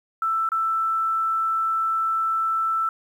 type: tone with dropouts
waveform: sine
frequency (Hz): 1326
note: E6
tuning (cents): +10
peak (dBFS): -20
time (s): 0.22-2.89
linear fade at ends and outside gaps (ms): 2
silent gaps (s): 0.49-0.518
effects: 9-bit